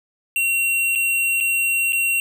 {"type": "tone with dropouts", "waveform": "square", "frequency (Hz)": 2741, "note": "F7", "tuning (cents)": -33, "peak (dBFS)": -18, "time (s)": [0.36, 2.2], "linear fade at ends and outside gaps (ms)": 1, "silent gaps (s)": [[0.952, 0.957], [1.403, 1.408], [1.923, 1.93]], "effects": []}